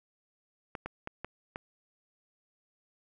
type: clicks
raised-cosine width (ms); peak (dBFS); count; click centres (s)
0.5; -22; 5; 0.752 / 0.86 / 1.074 / 1.246 / 1.559
effects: none